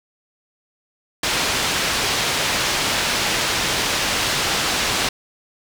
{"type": "low-pass noise", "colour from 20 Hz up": "white", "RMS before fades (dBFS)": -21, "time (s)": [1.23, 5.09], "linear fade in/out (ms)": 5, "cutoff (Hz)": 4800, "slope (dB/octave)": 12, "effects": []}